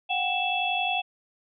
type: tone cluster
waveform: sine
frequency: 730 / 781 / 2648 / 3362 Hz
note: F#5 / G5 / E7 / G#7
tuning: -24 / -7 / +7 / +20 cents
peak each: -29 / -31 / -28 / -31 dBFS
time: 0.09-1.02 s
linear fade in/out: 20 ms
effects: none